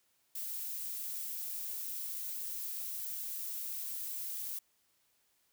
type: noise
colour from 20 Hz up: violet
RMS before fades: -40 dBFS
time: 0.35-4.59 s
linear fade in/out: 5 ms
effects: white hiss -74 dBFS RMS until 5.52 s

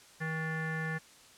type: tone with low-pass filter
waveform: square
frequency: 159.5 Hz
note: D#3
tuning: 43 cents sharp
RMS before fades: -35 dBFS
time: 0.2-0.99 s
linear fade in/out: 20 ms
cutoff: 1800 Hz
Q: 9
effects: white hiss -57 dBFS RMS until 1.37 s + low-pass 9000 Hz 12 dB/octave

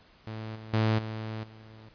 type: tone with level steps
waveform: sawtooth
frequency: 110 Hz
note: A2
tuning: in tune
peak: -32 / -38 / -19 / -30 / -44 dBFS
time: 0.27-1.89 s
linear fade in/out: 0 ms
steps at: 0.55 / 0.73 / 0.98 / 1.43 s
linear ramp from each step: 10 ms
effects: pink hiss -59 dBFS RMS until 1.94 s + resampled to 11025 Hz

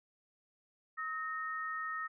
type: tone pair together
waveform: sine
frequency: 1277 / 1844.2 Hz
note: D#6 / A#6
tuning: +45 / -19 cents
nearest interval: tritone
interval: 636 cents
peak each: -38 / -40 dBFS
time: 0.97-2.08 s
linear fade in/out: 20 ms
effects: none

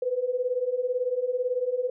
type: beating tone pair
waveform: sine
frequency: 487.2 / 505.2 Hz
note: B4 / B4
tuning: -24 / +39 cents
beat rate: 18 Hz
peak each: -29 / -26 dBFS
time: 0.02-1.9 s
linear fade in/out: 5 ms
effects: none

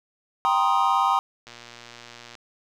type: chord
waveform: triangle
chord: C minor seventh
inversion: second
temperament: equal with one note detuned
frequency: 784 / 948.1 / 1046.5 / 1244.5 Hz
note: G5 / Bb5 / C6 / Eb6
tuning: 0 / +29 / 0 / 0 cents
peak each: -22 dBFS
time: 0.45-1.19 s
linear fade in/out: 0 ms
type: click train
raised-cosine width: 0.2 ms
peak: -25 dBFS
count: 106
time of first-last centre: 1.47-2.352 s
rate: 119 Hz
effects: none

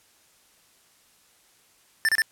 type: tone bursts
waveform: square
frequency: 1777 Hz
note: A6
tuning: 17 cents sharp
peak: -19 dBFS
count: 3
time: 2.05-2.219 s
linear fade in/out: 0 ms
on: 37 ms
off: 29 ms
effects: white hiss -60 dBFS RMS until 2.31 s + low-pass 12000 Hz 12 dB/octave

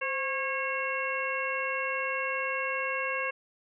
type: harmonic tone with a mistuned harmonic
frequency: 545 Hz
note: C#5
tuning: 29 cents flat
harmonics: 1 / 2 / 3 / 4 / 5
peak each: -35 / -35 / -35 / -35 / -35 dBFS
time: 0.01-3.31 s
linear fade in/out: 10 ms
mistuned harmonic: 1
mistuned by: -73 cents
effects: none

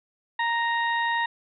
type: harmonic tone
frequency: 932.3 Hz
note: A#5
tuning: in tune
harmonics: 1 / 2 / 3 / 4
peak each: -25 / -26 / -39 / -36 dBFS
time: 0.39-1.26 s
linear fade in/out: 5 ms
effects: none

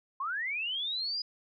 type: linear sweep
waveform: sine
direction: up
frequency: 1024 to 4978 Hz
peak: -31 dBFS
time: 0.2-1.22 s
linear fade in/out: 5 ms
effects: none

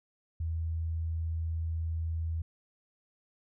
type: tone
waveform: sine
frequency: 81.6 Hz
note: E2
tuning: 17 cents flat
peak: -30 dBFS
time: 0.4-2.42 s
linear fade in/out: 5 ms
effects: none

